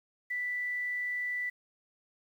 sine tone with quantisation, 1975.5 Hz, B6, in tune, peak -31 dBFS, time 0.3-1.5 s, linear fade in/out 10 ms, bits 10, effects none

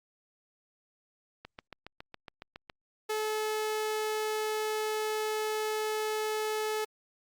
click train, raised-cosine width 0.3 ms, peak -27 dBFS, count 10, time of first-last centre 1.45-2.698 s, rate 7.21 Hz
sawtooth tone, 431.1 Hz, A4, 35 cents flat, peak -26 dBFS, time 3.09-6.85 s, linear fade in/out 10 ms
effects Opus 48 kbps

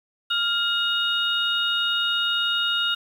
sine tone cluster, 1398 / 2874 / 3711 Hz, F6 / F7 / A#7, +1 / +49 / -9 cents, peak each -25 dBFS, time 0.3-2.95 s, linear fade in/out 10 ms, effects 8-bit

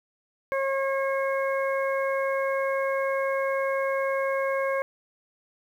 harmonic tone, 542 Hz, C#5, 39 cents flat, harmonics 1 / 2 / 3 / 4, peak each -25 / -31 / -34 / -35 dBFS, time 0.52-4.82 s, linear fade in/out 0 ms, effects 9-bit

